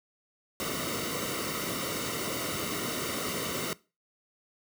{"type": "noise with comb filter", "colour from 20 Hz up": "pink", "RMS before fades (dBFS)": -33, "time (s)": [0.6, 3.73], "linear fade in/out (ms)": 0, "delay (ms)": 1.2, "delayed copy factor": -0.7, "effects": ["noise-tail reverb RT60 0.3 s tail -21 dB re dry", "high-pass 100 Hz 12 dB/octave"]}